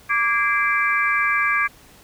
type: tone cluster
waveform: sine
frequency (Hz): 1166 / 1638 / 2072 / 2337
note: D6 / G#6 / C7 / D7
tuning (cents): -13 / -24 / -17 / -9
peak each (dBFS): -22 / -21 / -25 / -23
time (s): 0.09-1.68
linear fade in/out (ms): 20
effects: pink hiss -49 dBFS RMS until 2.03 s